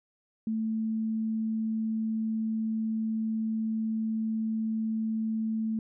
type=tone; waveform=sine; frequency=221 Hz; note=A3; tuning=8 cents sharp; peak=-27 dBFS; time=0.47-5.79 s; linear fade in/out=2 ms; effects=none